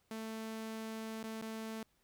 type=tone with dropouts; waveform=sawtooth; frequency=221.6 Hz; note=A3; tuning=13 cents sharp; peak=-37 dBFS; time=0.11-1.83 s; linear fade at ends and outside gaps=2 ms; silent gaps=1.231-1.239 / 1.414-1.421 s; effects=pink hiss -75 dBFS RMS until 2.03 s